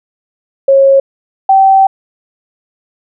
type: tone pair in turn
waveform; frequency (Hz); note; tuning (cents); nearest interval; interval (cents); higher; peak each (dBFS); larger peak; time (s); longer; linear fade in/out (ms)
sine; 545 / 773.6; C#5 / G5; -29 / -23; tritone; 606; second; -3; neither; 0.68-1 / 1.49-1.87; second; 5
effects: none